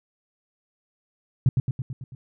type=tone with echo; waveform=sine; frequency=127.5 Hz; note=C3; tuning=44 cents flat; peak=-13 dBFS; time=1.46-1.49 s; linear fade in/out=2 ms; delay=110 ms; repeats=6; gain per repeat=-4 dB; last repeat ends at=2.15 s; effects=none